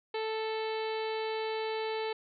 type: harmonic tone with a mistuned harmonic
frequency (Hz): 440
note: A4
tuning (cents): 0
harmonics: 1 / 2 / 3 / 4 / 5 / 6 / 7 / 8 / 9 / 10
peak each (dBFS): -33 / -38 / -48 / -47 / -45 / -47 / -48 / -53 / -47 / -53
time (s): 0.14-2.13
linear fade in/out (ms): 5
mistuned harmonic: 10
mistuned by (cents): +32
effects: none